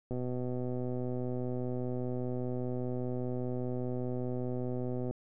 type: click train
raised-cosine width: 2 ms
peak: -24 dBFS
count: 626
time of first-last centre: 0.11-5.11 s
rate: 125 Hz
effects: none